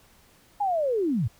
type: linear sweep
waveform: sine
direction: down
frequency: 840 to 91 Hz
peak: -22 dBFS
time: 0.6-1.28 s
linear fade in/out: 10 ms
effects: pink hiss -58 dBFS RMS until 1.39 s